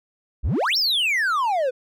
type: exponential two-way sweep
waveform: triangle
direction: up then down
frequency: 46.25 to 5588 to 486 Hz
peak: -17 dBFS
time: 0.43-1.71 s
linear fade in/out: 20 ms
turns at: 0.77 s
effects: none